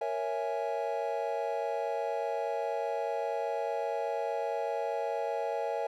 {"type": "chord", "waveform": "triangle", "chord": "A# half-diminished seventh", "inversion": "none", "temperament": "equal", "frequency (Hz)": [466.2, 554.4, 659.3, 830.6], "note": ["A#4", "C#5", "E5", "G#5"], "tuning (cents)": [0, 0, 0, 0], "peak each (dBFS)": -34, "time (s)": [0.01, 5.87], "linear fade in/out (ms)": 5, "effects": []}